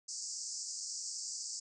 white band-pass noise, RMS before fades -42 dBFS, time 0.08-1.6 s, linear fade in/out 10 ms, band 4700 to 8000 Hz, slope 96 dB/octave, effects none

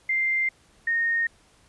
sine tone pair in turn, 2093 / 1848.7 Hz, C7 / A#6, 0 / -15 cents, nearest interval major second, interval 215 cents, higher first, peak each -21 dBFS, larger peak neither, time 0.09-0.49 / 0.87-1.27 s, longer neither, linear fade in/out 5 ms, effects pink hiss -59 dBFS RMS until 1.68 s + resampled to 24000 Hz

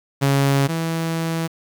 sawtooth tone pair in turn, 138.59 / 164.05 Hz, C#3 / E3, 0 / -8 cents, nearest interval minor third, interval 292 cents, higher second, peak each -11 / -17 dBFS, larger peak first, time 0.21-0.68 / 0.68-1.48 s, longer second, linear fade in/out 20 ms, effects 8-bit

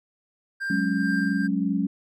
triangle tone with tremolo, 1589 Hz, G6, 23 cents sharp, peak -24 dBFS, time 0.6-1.48 s, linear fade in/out 20 ms, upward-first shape sine, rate 2.3 Hz, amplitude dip 50%
sine chord, F# suspended second, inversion none, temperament equal, 185 / 207.7 / 277.2 Hz, F#3 / G#3 / C#4, 0 / 0 / 0 cents, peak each -26 dBFS, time 0.7-1.87 s, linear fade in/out 5 ms
effects none

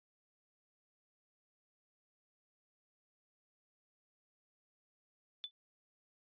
sine tone with exponential decay, 3491 Hz, A7, 14 cents flat, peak -35 dBFS, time 5.44-5.51 s, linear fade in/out 0 ms, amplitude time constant 15 ms, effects resampled to 11025 Hz

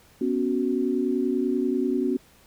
sine chord, B suspended second, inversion none, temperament equal, 246.9 / 277.2 / 370 Hz, B3 / C#4 / F#4, 0 / 0 / 0 cents, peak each -26 dBFS, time 0.21-2.17 s, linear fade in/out 5 ms, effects pink hiss -56 dBFS RMS until 2.46 s

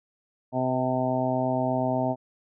harmonic tone, 128.4 Hz, C3, 32 cents flat, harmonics 1 / 2 / 3 / 4 / 5 / 6 / 7, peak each -31 / -28 / -36 / -37 / -27 / -32 / -33 dBFS, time 0.52-2.16 s, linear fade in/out 50 ms, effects none

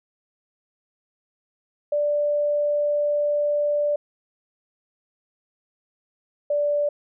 sine tone pair in turn, 587.3 / 584.2 Hz, D5 / D5, 0 / -9 cents, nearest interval unison, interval 9 cents, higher first, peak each -19 dBFS, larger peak neither, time 1.92-3.96 / 6.5-6.89 s, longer first, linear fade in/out 5 ms, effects none

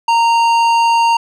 triangle tone with tanh clipping, 926 Hz, A#5, 12 cents flat, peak -11 dBFS, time 0.08-1.17 s, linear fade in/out 5 ms, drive 17 dB, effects none

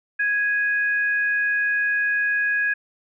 sine tone pair together, 1661.2 / 2487 Hz, G#6 / D#7, 0 / -1 cents, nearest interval perfect fifth, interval 699 cents, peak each -19 / -30 dBFS, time 0.19-2.74 s, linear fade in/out 10 ms, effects none

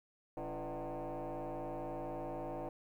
sine tone with frequency modulation, 128.2 Hz, C3, 35 cents flat, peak -37 dBFS, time 0.37-2.69 s, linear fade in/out 2 ms, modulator 156 Hz, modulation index 4.8, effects tanh soft clip ceiling -37 dBFS + 12-bit

